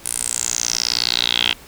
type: tone with band-pass filter sweep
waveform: 10% pulse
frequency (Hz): 59.2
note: A#1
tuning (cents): +27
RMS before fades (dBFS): -21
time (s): 0.04-1.54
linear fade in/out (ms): 20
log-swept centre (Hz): 10000 to 3000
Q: 5.9
effects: pink hiss -43 dBFS RMS until 1.67 s